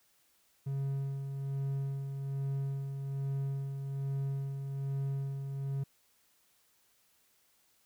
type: tone with tremolo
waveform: triangle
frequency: 137.4 Hz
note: C#3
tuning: 15 cents flat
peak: -29 dBFS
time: 0.66-5.84 s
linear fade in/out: 10 ms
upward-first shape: sine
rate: 1.2 Hz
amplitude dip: 45%
effects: white hiss -70 dBFS RMS until 7.85 s